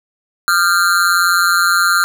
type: tone with amplitude modulation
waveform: square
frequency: 1390 Hz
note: F6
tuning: 9 cents flat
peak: -7 dBFS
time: 0.48-2.04 s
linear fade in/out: 0 ms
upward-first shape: sine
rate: 179 Hz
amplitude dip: 100%
effects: none